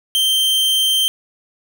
45% pulse tone, 3136 Hz, G7, in tune, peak -13 dBFS, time 0.15-1.08 s, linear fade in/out 0 ms, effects none

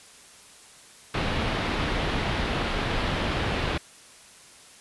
pink low-pass noise, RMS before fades -27 dBFS, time 1.14-3.78 s, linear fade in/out 5 ms, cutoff 3900 Hz, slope 24 dB/octave, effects white hiss -50 dBFS RMS until 4.8 s + resampled to 24000 Hz

